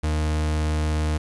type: tone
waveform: 40% pulse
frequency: 76.9 Hz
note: D#2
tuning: 20 cents flat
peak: -20 dBFS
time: 0.03-1.18 s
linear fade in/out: 10 ms
effects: resampled to 24000 Hz + 9-bit